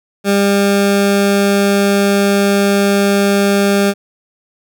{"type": "tone", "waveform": "20% pulse", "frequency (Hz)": 200, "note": "G3", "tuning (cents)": 35, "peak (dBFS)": -5, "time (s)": [0.24, 3.94], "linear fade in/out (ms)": 50, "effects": []}